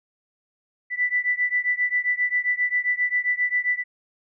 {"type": "beating tone pair", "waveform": "sine", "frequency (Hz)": [1975.5, 1983], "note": ["B6", "B6"], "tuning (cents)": [0, 7], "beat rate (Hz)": 7.5, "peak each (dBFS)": [-23, -24], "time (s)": [0.9, 3.84], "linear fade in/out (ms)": 50, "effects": []}